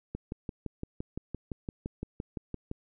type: click train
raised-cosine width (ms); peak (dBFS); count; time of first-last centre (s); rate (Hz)
3; -22; 16; 0.15-2.714; 5.85
effects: none